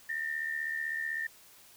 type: tone pair together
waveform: sine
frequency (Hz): 1800 / 1875.9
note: A6 / A#6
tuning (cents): +39 / +10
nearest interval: minor second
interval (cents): 71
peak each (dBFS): -33 / -38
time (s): 0.09-1.27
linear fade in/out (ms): 5
effects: white hiss -57 dBFS RMS until 1.76 s